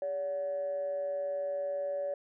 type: tone with amplitude modulation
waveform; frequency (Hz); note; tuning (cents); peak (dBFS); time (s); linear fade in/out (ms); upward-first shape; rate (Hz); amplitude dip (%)
sine; 570; C#5; +48; -28; 0.02-2.14; 2; sine; 166; 50
effects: tanh soft clip ceiling -26 dBFS